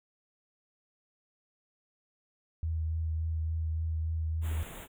sine tone with vibrato, 80.3 Hz, E2, 45 cents flat, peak -29 dBFS, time 2.63-4.63 s, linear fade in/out 0 ms, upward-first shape triangle, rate 3.5 Hz, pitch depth 21 cents each way
pink band-stop noise, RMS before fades -45 dBFS, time 4.41-4.88 s, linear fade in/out 50 ms, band 3700 to 6800 Hz, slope 96 dB/octave
effects none

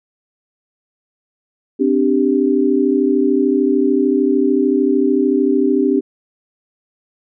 sine chord, C suspended second, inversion none, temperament equal with one note detuned, 260.3 / 293.7 / 392 Hz, C4 / D4 / G4, -9 / 0 / 0 cents, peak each -16 dBFS, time 1.79-6.01 s, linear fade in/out 20 ms, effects none

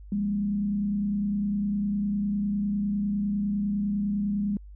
sine tone with frequency modulation, 203.3 Hz, G#3, 37 cents flat, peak -24 dBFS, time 0.12-4.57 s, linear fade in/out 2 ms, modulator 29.9 Hz, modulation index 0.42, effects added 50 Hz sine -42 dBFS peak until 4.75 s

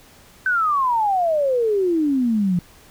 sine exponential sweep, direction down, 1548 to 170.9 Hz, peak -16 dBFS, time 0.46-2.59 s, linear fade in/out 2 ms, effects pink hiss -49 dBFS RMS until 2.9 s

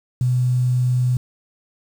sine tone, 125.2 Hz, B2, 24 cents sharp, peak -15 dBFS, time 0.21-1.17 s, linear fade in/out 2 ms, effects 7-bit

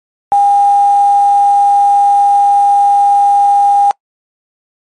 sine tone with quantisation, 808 Hz, G#5, 48 cents flat, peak -5 dBFS, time 0.32-3.91 s, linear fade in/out 0 ms, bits 5, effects noise-tail reverb RT60 0.1 s tail -26 dB re dry + MP3 48 kbps

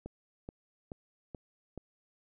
click train, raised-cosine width 2 ms, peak -28 dBFS, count 5, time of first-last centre 0.06-1.777 s, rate 2.33 Hz, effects none

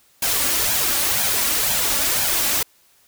white noise with flanger, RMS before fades -20 dBFS, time 0.22-2.63 s, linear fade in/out 5 ms, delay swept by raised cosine 1.2 to 3.6 ms, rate 2 Hz, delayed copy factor +0.55, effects white hiss -57 dBFS RMS until 3.07 s

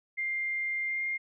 sine tone with pitch glide, 2100 to 2118 Hz, C7 to C7, +6 to +21 cents, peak -29 dBFS, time 0.17-1.18 s, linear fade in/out 20 ms, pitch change +15 cents, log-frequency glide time 0.84-1.03 s, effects none

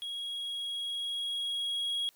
triangle tone with level ramp, 3307 Hz, G#7, 8 cents flat, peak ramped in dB -34 to -28 dBFS, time 0.02-2.09 s, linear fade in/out 0 ms, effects white hiss -65 dBFS RMS until 2.15 s

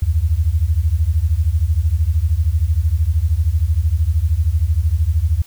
sine beating tone pair, 73.42 / 86.42 Hz, D2 / F2, 0 / -18 cents, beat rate 13 Hz, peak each -16 dBFS, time 0.02-5.42 s, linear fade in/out 5 ms, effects white hiss -47 dBFS RMS until 5.46 s

